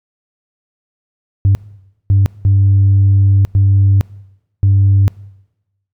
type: tone bursts at uneven times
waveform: sine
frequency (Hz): 98.4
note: G2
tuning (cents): +7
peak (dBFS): -5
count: 5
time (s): 1.45-1.55 / 2.1-2.26 / 2.45-3.45 / 3.55-4.01 / 4.63-5.08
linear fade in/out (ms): 0
effects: noise-tail reverb RT60 1.0 s tail -24 dB re dry + tanh soft clip ceiling -4 dBFS